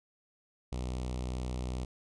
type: tone with notch filter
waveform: sawtooth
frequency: 62.5 Hz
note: B1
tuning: 21 cents sharp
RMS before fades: -36 dBFS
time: 0.72-1.85 s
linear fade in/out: 5 ms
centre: 1600 Hz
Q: 1.1
effects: resampled to 22050 Hz